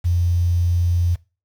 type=tone with quantisation; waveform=sine; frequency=87 Hz; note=F2; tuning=6 cents flat; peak=-15 dBFS; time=0.04-1.16 s; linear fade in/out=20 ms; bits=7; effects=noise-tail reverb RT60 0.3 s tail -20 dB re dry